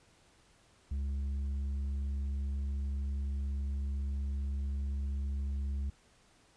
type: tone with tanh clipping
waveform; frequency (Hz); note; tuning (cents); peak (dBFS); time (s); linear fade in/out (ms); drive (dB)
sine; 69.3; C#2; 0; -33; 0.91-5.9; 5; 5
effects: pink hiss -65 dBFS RMS until 6.56 s + resampled to 22050 Hz